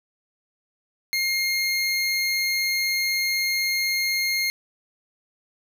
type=tone; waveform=25% pulse; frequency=2132 Hz; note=C7; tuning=32 cents sharp; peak=-18 dBFS; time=1.13-4.5 s; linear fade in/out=0 ms; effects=none